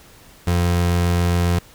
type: tone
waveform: 30% pulse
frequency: 87.31 Hz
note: F2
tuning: in tune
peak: -13 dBFS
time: 0.47-1.59 s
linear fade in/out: 5 ms
effects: pink hiss -47 dBFS RMS until 1.74 s